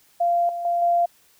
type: tone with level steps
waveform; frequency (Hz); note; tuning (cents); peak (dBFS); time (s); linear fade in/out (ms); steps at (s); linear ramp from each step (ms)
sine; 692; F5; -16; -17 / -26 / -19 / -16; 0.2-1.06; 10; 0.49 / 0.65 / 0.82; 2
effects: white hiss -58 dBFS RMS until 1.39 s